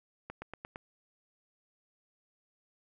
accelerating click train, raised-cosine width 0.5 ms, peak -26 dBFS, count 5, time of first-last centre 0.3-0.759 s, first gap 120 ms, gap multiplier 0.97, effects none

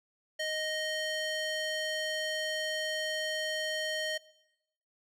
square tone with band-pass filter, 622 Hz, D#5, 1 cent flat, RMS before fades -34 dBFS, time 0.39-4.18 s, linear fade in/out 10 ms, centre 3000 Hz, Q 0.77, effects noise-tail reverb RT60 0.9 s tail -20 dB re dry

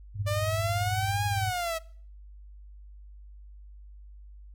sine tone with tremolo, 101.7 Hz, G#2, 36 cents flat, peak -25 dBFS, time 0.14-1.53 s, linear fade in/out 50 ms, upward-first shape sine, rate 18 Hz, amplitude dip 70%
sawtooth exponential two-way sweep, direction up then down, 587.3 to 829 to 642 Hz, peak -25 dBFS, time 0.26-1.79 s, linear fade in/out 20 ms, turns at 1.25 s
effects noise-tail reverb RT60 0.5 s tail -22 dB re dry + added 50 Hz sine -45 dBFS peak until 4.54 s

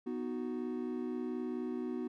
triangle chord, B major, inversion none, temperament equal, 246.9 / 311.1 / 370 Hz, B3 / D#4 / F#4, 0 / 0 / 0 cents, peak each -36 / -40 / -38 dBFS, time 0.06-2.08 s, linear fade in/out 10 ms, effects none

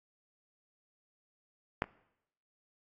clicks, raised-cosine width 0.5 ms, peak -13 / -30 dBFS, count 2, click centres 1.821 / 1.841 s, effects noise-tail reverb RT60 0.8 s tail -22 dB re dry + AAC 32 kbps

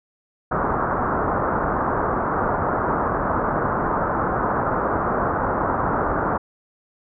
white low-pass noise, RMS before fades -22 dBFS, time 0.51-6.38 s, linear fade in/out 10 ms, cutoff 1400 Hz, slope 48 dB/octave, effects none

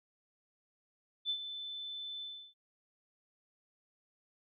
sine tone with ADSR envelope, 3520 Hz, A7, in tune, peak -30 dBFS, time 1.25-2.54 s, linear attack 46 ms, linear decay 76 ms, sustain -10 dB, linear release 320 ms, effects none

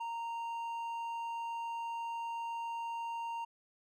sine tone with hard clipping, 927 Hz, A#5, 10 cents flat, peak -38 dBFS, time 0-3.45 s, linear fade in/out 10 ms, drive 5 dB, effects none

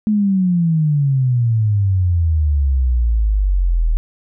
sine exponential sweep, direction down, 216.5 to 38.59 Hz, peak -12 dBFS, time 0.07-3.97 s, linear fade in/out 0 ms, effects none

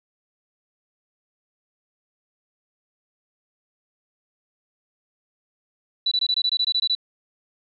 sine tone bursts, 3958 Hz, B7, 3 cents sharp, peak -18 dBFS, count 12, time 6.06-6.951 s, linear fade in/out 5 ms, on 55 ms, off 21 ms, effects none

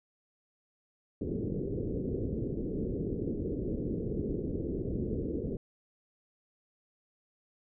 white low-pass noise, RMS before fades -34 dBFS, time 1.21-5.57 s, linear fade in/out 2 ms, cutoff 450 Hz, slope 48 dB/octave, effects none

